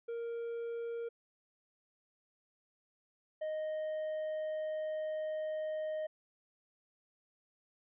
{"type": "tone pair in turn", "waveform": "triangle", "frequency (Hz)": [466.2, 621.1], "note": ["A#4", "D#5"], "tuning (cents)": [0, -3], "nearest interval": "perfect fourth", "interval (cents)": 497, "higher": "second", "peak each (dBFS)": [-35, -33], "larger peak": "second", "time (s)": [[0.08, 1.09], [3.41, 6.07]], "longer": "second", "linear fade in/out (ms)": 10, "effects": ["resampled to 8000 Hz"]}